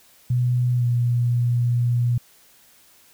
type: tone with pitch glide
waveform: sine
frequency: 123.47 to 120.65 Hz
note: B2 to B2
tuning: 0 to -40 cents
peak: -17 dBFS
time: 0.3-2.18 s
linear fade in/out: 5 ms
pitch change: -40 cents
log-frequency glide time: 0.76-0.84 s
effects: white hiss -54 dBFS RMS until 3.13 s